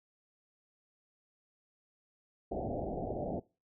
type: low-pass noise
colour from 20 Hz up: white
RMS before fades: -37 dBFS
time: 2.51-3.4 s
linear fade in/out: 10 ms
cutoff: 770 Hz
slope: 96 dB/octave
effects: noise-tail reverb RT60 0.3 s tail -22 dB re dry